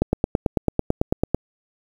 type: click train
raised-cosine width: 2 ms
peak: -4 dBFS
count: 13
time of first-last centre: 0.02-1.346 s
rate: 9.05 Hz
effects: 7-bit